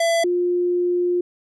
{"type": "tone pair in turn", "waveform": ["square", "sine"], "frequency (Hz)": [670, 354.2], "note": ["E5", "F4"], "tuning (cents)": [28, 24], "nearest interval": "major seventh", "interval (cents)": 1104, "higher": "first", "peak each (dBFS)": -17, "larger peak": "neither", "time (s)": [[0, 0.24], [0.24, 1.21]], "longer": "second", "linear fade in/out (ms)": 5, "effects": ["resampled to 24000 Hz"]}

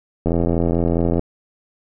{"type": "click train", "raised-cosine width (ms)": 2, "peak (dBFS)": -6, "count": 80, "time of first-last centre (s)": [0.26, 1.194], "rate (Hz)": 84.6, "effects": []}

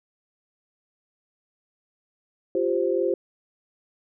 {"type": "chord", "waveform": "sine", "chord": "F suspended second", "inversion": "none", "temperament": "equal", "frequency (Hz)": [349.2, 392, 523.3], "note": ["F4", "G4", "C5"], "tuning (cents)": [0, 0, 0], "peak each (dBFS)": -25, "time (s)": [2.55, 3.14], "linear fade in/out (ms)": 2, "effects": []}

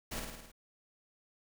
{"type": "noise with echo", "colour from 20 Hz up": "pink", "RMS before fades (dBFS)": -39, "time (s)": [0.11, 0.2], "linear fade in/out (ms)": 10, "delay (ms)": 53, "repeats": 6, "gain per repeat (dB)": -3, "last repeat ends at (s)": 0.518, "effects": []}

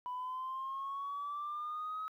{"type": "exponential sweep", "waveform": "sine", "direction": "up", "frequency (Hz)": [987.8, 1280], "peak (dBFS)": -36, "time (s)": [0.06, 2.08], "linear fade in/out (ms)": 0, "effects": ["tanh soft clip ceiling -34 dBFS", "12-bit"]}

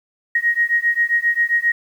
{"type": "beating tone pair", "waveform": "sine", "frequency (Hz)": [1877, 1884.5], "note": ["A#6", "A#6"], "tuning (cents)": [11, 18], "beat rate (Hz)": 7.5, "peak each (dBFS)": [-18, -18], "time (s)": [0.35, 1.72], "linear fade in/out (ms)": 5, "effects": ["8-bit"]}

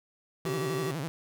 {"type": "tone with vibrato", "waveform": "sawtooth", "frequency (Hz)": 150, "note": "D3", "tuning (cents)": 37, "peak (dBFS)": -28, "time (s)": [0.45, 1.08], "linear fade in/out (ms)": 0, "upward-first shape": "sine", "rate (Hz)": 12, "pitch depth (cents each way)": 220}
{"type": "tone", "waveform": "square", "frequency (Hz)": 383.7, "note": "G4", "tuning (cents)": -37, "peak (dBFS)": -32, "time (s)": [0.46, 0.91], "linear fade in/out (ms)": 0}
{"effects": []}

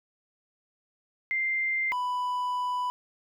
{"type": "tone pair in turn", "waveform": ["sine", "triangle"], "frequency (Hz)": [2093, 992.1], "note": ["C7", "B5"], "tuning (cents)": [0, 8], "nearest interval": "octave + minor second", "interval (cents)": 1292, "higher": "first", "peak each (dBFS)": -25, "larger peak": "neither", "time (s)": [[1.31, 1.92], [1.92, 2.9]], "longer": "second", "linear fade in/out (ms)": 0, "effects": []}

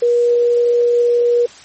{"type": "tone", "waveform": "sine", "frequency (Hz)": 479.1, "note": "A#4", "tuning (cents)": 47, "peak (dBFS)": -10, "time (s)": [0.02, 1.46], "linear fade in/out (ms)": 5, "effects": ["white hiss -40 dBFS RMS until 1.64 s", "MP3 32 kbps"]}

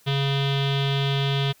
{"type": "tone with low-pass filter", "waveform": "square", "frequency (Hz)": 138.59, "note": "C#3", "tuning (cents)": 0, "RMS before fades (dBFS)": -23, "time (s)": [0.06, 1.53], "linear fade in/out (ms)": 20, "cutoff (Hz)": 3400, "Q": 6.8, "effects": ["white hiss -57 dBFS RMS until 1.6 s"]}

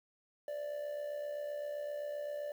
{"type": "tone with amplitude modulation", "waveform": "triangle", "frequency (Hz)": 587, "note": "D5", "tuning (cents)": -1, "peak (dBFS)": -33, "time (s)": [0.48, 2.52], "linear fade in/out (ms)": 2, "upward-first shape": "sine", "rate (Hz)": 67.7, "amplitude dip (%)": 55, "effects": ["10-bit"]}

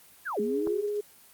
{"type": "linear two-way sweep", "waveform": "sine", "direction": "down then up", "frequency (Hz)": [1775, 206.5, 429.7], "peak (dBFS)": -30, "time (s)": [0.25, 0.88], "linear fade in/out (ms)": 20, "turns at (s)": 0.4}
{"type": "tone with tremolo", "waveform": "sine", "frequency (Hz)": 415.3, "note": "G#4", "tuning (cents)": 0, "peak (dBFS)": -26, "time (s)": [0.37, 1.01], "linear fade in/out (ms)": 10, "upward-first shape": "sine", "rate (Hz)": 6.7, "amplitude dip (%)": 25}
{"type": "clicks", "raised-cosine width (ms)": 1, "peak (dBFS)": [-34, -24], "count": 2, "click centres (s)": [0.668, 0.673]}
{"effects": ["white hiss -55 dBFS RMS until 1.33 s", "Opus 24 kbps"]}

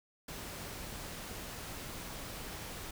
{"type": "noise", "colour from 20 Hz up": "pink", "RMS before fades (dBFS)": -44, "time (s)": [0.28, 2.91], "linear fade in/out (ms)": 5, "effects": []}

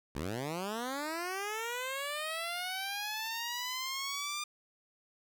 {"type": "linear sweep", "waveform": "10% pulse", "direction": "up", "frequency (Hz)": [62.9, 1205], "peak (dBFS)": -27, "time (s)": [0.15, 4.44], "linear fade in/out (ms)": 5, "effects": []}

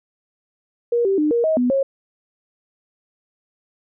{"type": "tone with pitch steps", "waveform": "sine", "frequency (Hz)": [474.2, 389.5, 302.3, 471, 634, 247.2, 544], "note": ["A#4", "G4", "D#4", "A#4", "D#5", "B3", "C#5"], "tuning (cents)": [30, -11, -50, 18, 32, 2, -33], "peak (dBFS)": -15, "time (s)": [0.92, 1.83], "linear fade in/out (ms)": 5, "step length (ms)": 130, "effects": []}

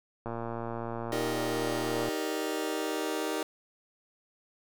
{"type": "click train", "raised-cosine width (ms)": 1, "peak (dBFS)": -22, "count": 213, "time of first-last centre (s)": [0.26, 2.088], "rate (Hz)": 116}
{"type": "chord", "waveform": "sawtooth", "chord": "Eb major seventh", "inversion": "none", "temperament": "just", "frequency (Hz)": [311.1, 388.9, 466.7, 583.4], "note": ["Eb4", "G4", "Bb4", "D5"], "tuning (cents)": [0, -14, 2, -12], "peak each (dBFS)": [-30, -31, -32, -36], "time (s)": [1.12, 3.43], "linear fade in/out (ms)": 2}
{"effects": []}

